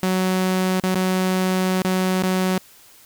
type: tone with dropouts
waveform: sawtooth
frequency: 186 Hz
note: F#3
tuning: 9 cents sharp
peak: -14 dBFS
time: 0.03-2.58 s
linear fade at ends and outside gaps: 0 ms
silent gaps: 0.8-0.837 / 0.946-0.956 / 1.819-1.848 / 2.225-2.235 s
effects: white hiss -49 dBFS RMS until 3.05 s